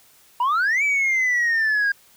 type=exponential two-way sweep; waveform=sine; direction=up then down; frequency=937 to 2324 to 1611 Hz; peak=-15 dBFS; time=0.4-1.92 s; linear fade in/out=5 ms; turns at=0.83 s; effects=tanh soft clip ceiling -16 dBFS + white hiss -54 dBFS RMS until 2.16 s